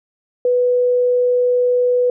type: tone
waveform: sine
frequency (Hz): 493.9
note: B4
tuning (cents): 0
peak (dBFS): -12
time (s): 0.45-2.1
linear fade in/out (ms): 2
effects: none